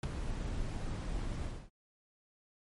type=noise with ADSR envelope; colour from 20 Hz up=brown; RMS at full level=-25 dBFS; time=0.03-1.7 s; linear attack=4 ms; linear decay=12 ms; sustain=-12 dB; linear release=260 ms; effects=MP3 48 kbps